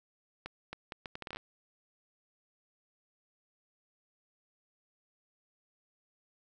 accelerating click train, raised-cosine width 0.3 ms, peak -24 dBFS, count 12, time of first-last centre 0.46-1.37 s, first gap 270 ms, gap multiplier 0.71, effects none

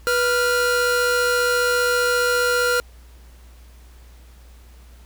45% pulse tone pair together, 490.6 / 1396.9 Hz, B4 / F6, -12 / 0 cents, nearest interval octave + tritone, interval 1812 cents, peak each -20 dBFS, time 0.07-2.8 s, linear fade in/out 0 ms, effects added 60 Hz sine -43 dBFS peak until 5.05 s + pink hiss -54 dBFS RMS until 5.05 s

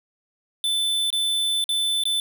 square tone with dropouts, 3520 Hz, A7, in tune, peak -21 dBFS, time 0.64-2.2 s, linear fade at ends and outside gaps 1 ms, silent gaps 1.103-1.128 / 1.641-1.691 / 2.037-2.054 s, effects none

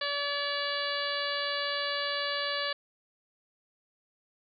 harmonic tone, 573 Hz, D5, 43 cents flat, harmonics 1 / 2 / 3 / 4 / 5 / 6 / 7 / 8, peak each -36 / -37 / -35 / -42 / -39 / -39 / -38 / -39 dBFS, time 0.01-2.73 s, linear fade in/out 5 ms, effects none

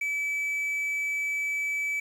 triangle tone with quantisation, 2300 Hz, D7, 37 cents flat, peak -25 dBFS, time 0.01-2 s, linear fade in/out 5 ms, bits 9, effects none

